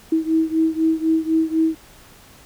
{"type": "beating tone pair", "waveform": "sine", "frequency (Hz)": [320, 324], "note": ["D#4", "E4"], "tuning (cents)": [49, -30], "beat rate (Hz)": 4, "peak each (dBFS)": [-18, -20], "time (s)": [0.12, 1.75], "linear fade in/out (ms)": 5, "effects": ["pink hiss -47 dBFS RMS until 2.45 s"]}